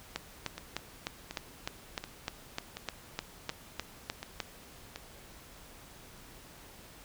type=two click trains; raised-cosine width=0.2 ms; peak=-16 / -22 dBFS; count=15 / 7; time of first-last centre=0.16-4.402 / 0.58-4.96 s; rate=3.3 / 1.37 Hz; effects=pink hiss -53 dBFS RMS until 7.04 s